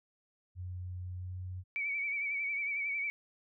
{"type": "tone with pitch glide", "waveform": "sine", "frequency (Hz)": [90.5, 91.6], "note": ["F#2", "F#2"], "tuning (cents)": [-38, -17], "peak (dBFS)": -38, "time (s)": [0.55, 1.64], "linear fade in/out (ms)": 50, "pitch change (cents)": 21, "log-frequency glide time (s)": [1.14, 1.36]}
{"type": "tone with vibrato", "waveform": "sine", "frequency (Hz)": 2280, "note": "C#7", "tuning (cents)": 48, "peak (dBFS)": -32, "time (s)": [1.76, 3.1], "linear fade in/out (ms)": 0, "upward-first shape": "sine", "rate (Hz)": 11, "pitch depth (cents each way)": 49}
{"effects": []}